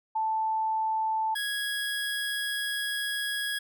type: tone pair in turn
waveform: sine / 25% pulse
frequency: 880 / 1661.2 Hz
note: A5 / G#6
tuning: 0 / 0 cents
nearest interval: major seventh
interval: 1100 cents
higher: second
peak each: -25 dBFS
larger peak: neither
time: 0.15-1.35 / 1.35-3.59 s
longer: second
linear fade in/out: 10 ms
effects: none